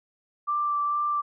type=tone with vibrato; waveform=sine; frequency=1174.7 Hz; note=D6; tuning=in tune; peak=-23 dBFS; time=0.47-1.22 s; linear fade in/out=20 ms; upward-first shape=sine; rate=2.2 Hz; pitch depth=11 cents each way; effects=none